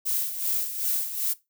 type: noise with tremolo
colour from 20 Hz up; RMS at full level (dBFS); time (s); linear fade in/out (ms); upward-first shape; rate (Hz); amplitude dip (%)
violet; -25; 0.05-1.34; 20; sine; 2.6; 65
effects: noise-tail reverb RT60 0.2 s tail -18 dB re dry